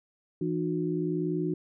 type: tone cluster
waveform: sine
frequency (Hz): 165.6 / 302.7 / 363.2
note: E3 / D#4 / F#4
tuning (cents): +8 / -48 / -32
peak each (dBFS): -31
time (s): 0.41-1.54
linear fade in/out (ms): 5
effects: none